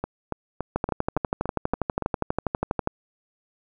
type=two click trains; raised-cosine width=1 ms; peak=-13 / -9 dBFS; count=8 / 27; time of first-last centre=0.04-2.023 / 0.76-2.874 s; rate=3.53 / 12.3 Hz; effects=none